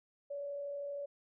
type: tone with frequency modulation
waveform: sine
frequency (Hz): 569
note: C#5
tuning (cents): +45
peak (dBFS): -38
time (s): 0.3-1.06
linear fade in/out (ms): 10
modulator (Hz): 32.8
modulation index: 0.22
effects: none